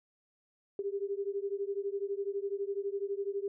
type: beating tone pair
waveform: sine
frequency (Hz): 393.9 / 405.9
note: G4 / G#4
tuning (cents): +8 / -40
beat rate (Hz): 12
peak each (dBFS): -35 / -36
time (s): 0.79-3.48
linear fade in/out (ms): 2
effects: none